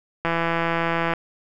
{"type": "click train", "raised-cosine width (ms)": 0.5, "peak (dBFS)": -8, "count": 149, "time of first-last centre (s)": [0.25, 1.136], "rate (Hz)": 167, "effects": []}